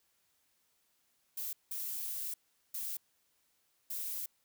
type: noise bursts at uneven times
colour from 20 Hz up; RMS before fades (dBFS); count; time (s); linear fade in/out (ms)
violet; -39; 4; 1.37-1.53 / 1.71-2.34 / 2.74-2.97 / 3.9-4.26; 5
effects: white hiss -75 dBFS RMS until 4.44 s